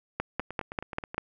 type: two click trains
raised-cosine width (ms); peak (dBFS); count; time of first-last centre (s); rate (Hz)
0.5; -13 / -22; 6 / 8; 0.2-1.18 / 0.4-1.145; 5.1 / 9.4
effects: none